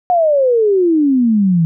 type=exponential sweep; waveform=sine; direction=down; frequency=732 to 160 Hz; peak=-9 dBFS; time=0.1-1.65 s; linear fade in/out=0 ms; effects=none